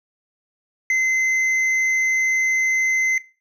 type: tone with hard clipping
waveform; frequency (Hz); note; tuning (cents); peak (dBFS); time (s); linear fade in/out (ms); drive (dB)
sine; 2059; C7; -28; -17; 0.9-3.18; 2; 4
effects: noise-tail reverb RT60 0.3 s tail -17 dB re dry